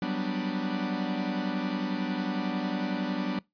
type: chord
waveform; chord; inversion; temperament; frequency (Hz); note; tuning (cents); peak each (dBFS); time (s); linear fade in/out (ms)
45% pulse; G major seventh; third; equal; 185 / 196 / 246.9 / 293.7; F#3 / G3 / B3 / D4; 0 / 0 / 0 / 0; -34; 0.02-3.39; 2
effects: noise-tail reverb RT60 0.2 s tail -24 dB re dry + resampled to 11025 Hz